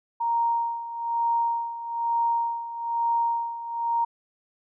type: tone with tremolo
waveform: sine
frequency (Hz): 932.3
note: A#5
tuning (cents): 0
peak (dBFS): -20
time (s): 0.2-4.05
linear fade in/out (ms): 10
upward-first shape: sine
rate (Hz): 1.1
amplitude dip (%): 75
effects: none